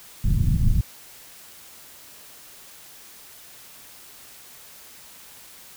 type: low-pass noise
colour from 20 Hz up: pink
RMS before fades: -19 dBFS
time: 0.24-0.81 s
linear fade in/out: 5 ms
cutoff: 160 Hz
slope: 24 dB/octave
effects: white hiss -46 dBFS RMS until 5.76 s